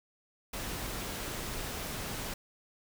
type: noise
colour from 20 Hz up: pink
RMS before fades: -38 dBFS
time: 0.53-2.34 s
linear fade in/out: 5 ms
effects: none